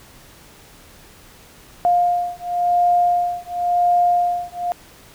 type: beating tone pair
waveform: sine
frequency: 705 / 705.94 Hz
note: F5 / F5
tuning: +16 / +18 cents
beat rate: 0.94 Hz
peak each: -18 dBFS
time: 1.85-4.72 s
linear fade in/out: 0 ms
effects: pink hiss -46 dBFS RMS until 5.14 s